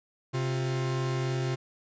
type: tone pair together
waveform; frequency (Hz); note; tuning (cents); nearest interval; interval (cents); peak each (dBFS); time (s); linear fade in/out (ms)
45% pulse; 132.1 / 352.7; C3 / F4; +17 / +17; octave + perfect fourth; 1700; -28 / -35; 0.33-1.56; 20
effects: resampled to 16000 Hz